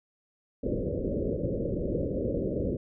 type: low-pass noise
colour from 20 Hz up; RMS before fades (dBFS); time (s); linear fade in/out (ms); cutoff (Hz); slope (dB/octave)
white; -30; 0.63-2.77; 10; 570; 96
effects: none